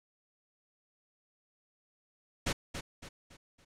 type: noise with echo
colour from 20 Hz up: pink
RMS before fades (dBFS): -31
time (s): 2.46-2.53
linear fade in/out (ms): 10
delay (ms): 280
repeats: 4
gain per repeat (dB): -8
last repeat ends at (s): 3.65
effects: low-pass 8000 Hz 12 dB/octave